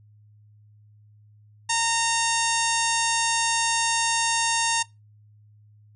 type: harmonic tone with a mistuned harmonic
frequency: 920 Hz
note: A#5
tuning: 23 cents flat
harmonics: 1 / 2 / 3 / 4 / 5 / 6 / 7 / 8 / 9 / 10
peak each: -26 / -30 / -30 / -32 / -34 / -32 / -30 / -33 / -36 / -32 dBFS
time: 1.69-4.83 s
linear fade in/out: 10 ms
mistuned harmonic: 9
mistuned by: -21 cents
effects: noise-tail reverb RT60 0.2 s tail -20 dB re dry + added 105 Hz sine -51 dBFS peak until 5.95 s